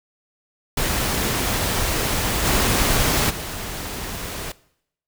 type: noise with level steps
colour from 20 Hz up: pink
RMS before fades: -22 / -19 / -30 dBFS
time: 0.77-4.52 s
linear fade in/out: 5 ms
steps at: 2.44 / 3.29 s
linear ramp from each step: 20 ms
effects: noise-tail reverb RT60 0.7 s tail -20 dB re dry